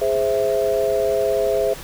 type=chord; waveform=sine; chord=Ab augmented; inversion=none; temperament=equal; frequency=415.3 / 523.3 / 659.3 Hz; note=Ab4 / C5 / E5; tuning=0 / 0 / 0 cents; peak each=-21 dBFS; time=0.01-1.74 s; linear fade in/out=10 ms; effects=pink hiss -36 dBFS RMS until 1.83 s